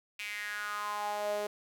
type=tone with high-pass filter sweep; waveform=sawtooth; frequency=207.7 Hz; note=G#3; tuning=in tune; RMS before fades=-36 dBFS; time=0.19-1.47 s; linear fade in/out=5 ms; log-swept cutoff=2500 to 500 Hz; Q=5.4; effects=none